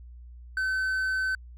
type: tone with hard clipping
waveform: triangle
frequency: 1527 Hz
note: G6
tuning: 46 cents flat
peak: -26 dBFS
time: 0.57-1.35 s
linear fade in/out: 2 ms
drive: 6 dB
effects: added 60 Hz sine -43 dBFS peak until 1.57 s